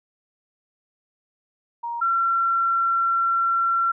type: tone pair in turn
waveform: sine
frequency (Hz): 940 / 1360.1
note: A#5 / F6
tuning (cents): +14 / -46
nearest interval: tritone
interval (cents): 640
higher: second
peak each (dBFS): -26 / -18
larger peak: second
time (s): 1.83-2.01 / 2.01-3.92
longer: second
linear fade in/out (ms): 10
effects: none